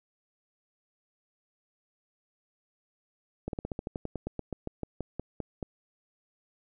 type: slowing click train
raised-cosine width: 2 ms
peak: -20 dBFS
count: 19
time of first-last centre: 3.48-5.628 s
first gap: 52 ms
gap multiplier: 1.09
effects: none